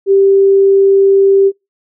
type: tone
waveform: sine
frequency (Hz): 392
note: G4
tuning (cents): 0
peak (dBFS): -5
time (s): 0.06-1.52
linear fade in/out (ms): 50
effects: noise-tail reverb RT60 0.2 s tail -24 dB re dry